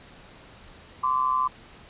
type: tone pair together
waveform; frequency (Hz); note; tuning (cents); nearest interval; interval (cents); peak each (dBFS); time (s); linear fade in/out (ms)
sine; 1029 / 1162.5; C6 / D6; -29 / -18; major second; 211; -23 / -25; 1.03-1.48; 10
effects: pink hiss -49 dBFS RMS until 1.89 s + resampled to 8000 Hz